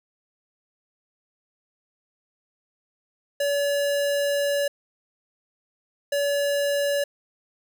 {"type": "tone bursts at uneven times", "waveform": "square", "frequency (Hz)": 570, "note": "C#5", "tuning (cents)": 48, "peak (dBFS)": -22, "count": 2, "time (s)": [[3.4, 4.68], [6.12, 7.04]], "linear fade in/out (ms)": 5, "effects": []}